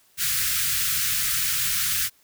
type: band-stop noise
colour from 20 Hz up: white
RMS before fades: -24 dBFS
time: 0.17-2.1 s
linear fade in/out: 50 ms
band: 170 to 1300 Hz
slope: 48 dB/octave
effects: white hiss -60 dBFS RMS until 2.23 s